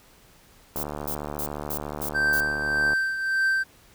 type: click train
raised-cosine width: 1 ms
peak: -18 dBFS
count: 162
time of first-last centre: 0.76-2.933 s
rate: 74.1 Hz
type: noise bursts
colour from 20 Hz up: violet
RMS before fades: -31 dBFS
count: 6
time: 0.76-2.404 s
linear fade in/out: 2 ms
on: 74 ms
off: 240 ms
type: tone with tremolo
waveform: triangle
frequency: 1560 Hz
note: G6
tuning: 9 cents flat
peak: -17 dBFS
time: 2.14-3.64 s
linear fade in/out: 20 ms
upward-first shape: triangle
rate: 1.7 Hz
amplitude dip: 65%
effects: pink hiss -55 dBFS RMS until 3.94 s